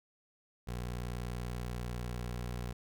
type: tone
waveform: 20% pulse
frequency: 60.4 Hz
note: B1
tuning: 38 cents flat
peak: -32 dBFS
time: 0.67-2.73 s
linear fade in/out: 10 ms
effects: none